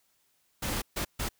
pink noise bursts at uneven times, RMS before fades -32 dBFS, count 3, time 0.62-0.82 / 0.96-1.05 / 1.19-1.29 s, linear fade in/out 10 ms, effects white hiss -71 dBFS RMS until 1.39 s

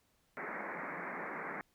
white band-pass noise, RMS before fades -42 dBFS, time 0.37-1.61 s, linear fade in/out 0 ms, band 150 to 2200 Hz, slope 96 dB/octave, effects pink hiss -74 dBFS RMS until 1.74 s

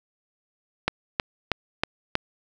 click train, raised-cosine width 0.3 ms, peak -5 dBFS, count 5, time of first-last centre 0.88-2.154 s, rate 3.14 Hz, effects none

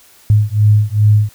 sine beating tone pair, 104.3 / 106.8 Hz, G#2 / G#2, +8 / +49 cents, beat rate 2.5 Hz, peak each -11 dBFS, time 0.3-1.29 s, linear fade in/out 0 ms, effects white hiss -46 dBFS RMS until 1.34 s

